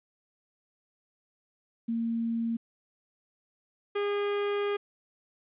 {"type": "tone pair in turn", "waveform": ["sine", "45% pulse"], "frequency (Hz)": [230, 407.8], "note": ["A#3", "G#4"], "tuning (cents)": [-23, -32], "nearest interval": "minor seventh", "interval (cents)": 991, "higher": "second", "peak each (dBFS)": -27, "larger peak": "neither", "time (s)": [[1.88, 2.57], [3.95, 4.77]], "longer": "second", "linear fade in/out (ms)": 10, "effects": ["resampled to 8000 Hz", "11-bit"]}